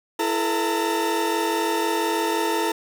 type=tone cluster; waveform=40% pulse; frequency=333.5 / 432 / 477.9 / 908 Hz; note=E4 / A4 / A#4 / A#5; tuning=+20 / -32 / +43 / -46 cents; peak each=-25 / -26 / -32 / -24 dBFS; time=0.19-2.72 s; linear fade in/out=5 ms; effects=none